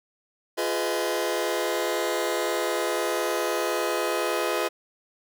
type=chord; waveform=sawtooth; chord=F half-diminished seventh; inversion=none; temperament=just; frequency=349.2 / 419.1 / 502.9 / 628.6 Hz; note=F4 / Ab4 / Cb5 / Eb5; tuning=0 / +16 / +31 / +18 cents; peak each=-26 dBFS; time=0.57-4.69 s; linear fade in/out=20 ms; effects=none